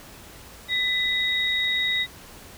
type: tone pair together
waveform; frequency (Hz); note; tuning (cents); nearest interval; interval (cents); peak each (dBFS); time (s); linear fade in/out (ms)
sine; 1999 / 3774; B6 / A#7; +20 / +21; major seventh; 1101; -24; 0.68-2.07; 50
effects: pink hiss -45 dBFS RMS until 2.57 s